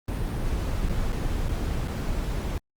brown noise with dropouts, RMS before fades -27 dBFS, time 0.08-2.58 s, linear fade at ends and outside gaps 2 ms, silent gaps 0.888-0.894 / 1.123-1.127 / 1.486-1.49 / 1.876-1.88 s, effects Opus 32 kbps

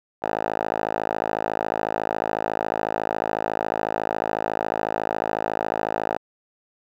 5% pulse tone with band-pass filter, 54 Hz, A1, 32 cents flat, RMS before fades -26 dBFS, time 0.22-6.18 s, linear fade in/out 10 ms, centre 850 Hz, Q 2.3, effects none

